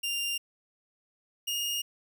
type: tone pair in turn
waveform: sawtooth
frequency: 2794 / 2844 Hz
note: F7 / F7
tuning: 0 / +31 cents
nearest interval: unison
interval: 31 cents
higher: second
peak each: -26 dBFS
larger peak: neither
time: 0.03-0.38 / 1.47-1.82 s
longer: neither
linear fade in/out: 10 ms
effects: none